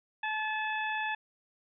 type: harmonic tone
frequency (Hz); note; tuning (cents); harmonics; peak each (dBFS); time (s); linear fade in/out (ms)
864; A5; -32; 1 / 2 / 3 / 4; -34 / -34 / -38 / -45; 0.23-1.15; 5
effects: none